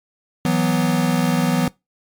square chord, E suspended second, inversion none, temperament equal, 164.81 / 185 / 246.9 Hz, E3 / F#3 / B3, 0 / 0 / 0 cents, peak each -21 dBFS, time 0.45-1.68 s, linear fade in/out 2 ms, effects noise-tail reverb RT60 0.2 s tail -22 dB re dry + MP3 96 kbps

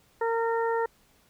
harmonic tone, 458.8 Hz, A#4, 28 cents flat, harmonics 1 / 2 / 3 / 4, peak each -26 / -29 / -36 / -37 dBFS, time 0.21-0.86 s, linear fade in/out 5 ms, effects pink hiss -63 dBFS RMS until 1.29 s

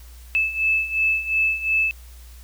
sine beating tone pair, 2617 / 2619.8 Hz, E7 / E7, -13 / -11 cents, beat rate 2.8 Hz, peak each -24 / -20 dBFS, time 0.35-1.91 s, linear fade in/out 0 ms, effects added 60 Hz sine -40 dBFS peak until 2.43 s + white hiss -51 dBFS RMS until 2.43 s

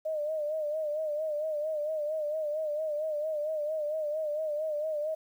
sine tone with vibrato, 611 Hz, D#5, 32 cents flat, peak -29 dBFS, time 0.05-5.15 s, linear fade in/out 10 ms, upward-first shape sine, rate 4.4 Hz, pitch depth 68 cents each way, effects 10-bit

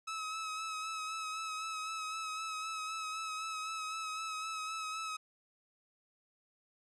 sawtooth tone with vibrato, 1288 Hz, E6, 41 cents flat, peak -34 dBFS, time 0.07-5.17 s, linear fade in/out 10 ms, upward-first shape sine, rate 3.9 Hz, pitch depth 29 cents each way, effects resampled to 22050 Hz

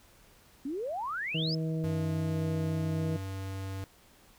sine exponential sweep, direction up, 258.5 to 5330 Hz, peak -32 dBFS, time 0.65-1.55 s, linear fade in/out 5 ms
harmonic tone, 160 Hz, D#3, 49 cents sharp, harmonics 1 / 2 / 3 / 4, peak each -30 / -38 / -40 / -45 dBFS, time 1.34-3.17 s, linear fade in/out 10 ms
square tone, 96.3 Hz, G2, 30 cents flat, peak -36 dBFS, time 1.84-3.84 s, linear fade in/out 0 ms
effects pink hiss -60 dBFS RMS until 4.38 s

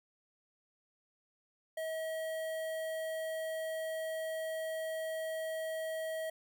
square tone with notch filter, 640 Hz, D#5, 49 cents sharp, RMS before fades -38 dBFS, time 1.77-6.3 s, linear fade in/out 5 ms, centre 5200 Hz, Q 0.96, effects none

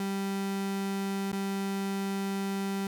35% pulse tone with dropouts, 196 Hz, G3, in tune, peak -28 dBFS, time 0-2.87 s, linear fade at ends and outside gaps 2 ms, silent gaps 1.318-1.328 s, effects none

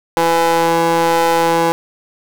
30% pulse ring-modulated tone, 166.6 Hz, E3, 19 cents sharp, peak -6 dBFS, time 0.17-1.72 s, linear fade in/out 0 ms, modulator 667 Hz, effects none

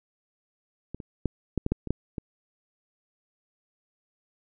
clicks, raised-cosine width 3 ms, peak -22 / -25 / -12 / -12 / -13 / -11 / -21 / -11 / -19 dBFS, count 9, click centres 0.946 / 1.002 / 1.257 / 1.577 / 1.664 / 1.72 / 1.873 / 1.906 / 2.182 s, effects none

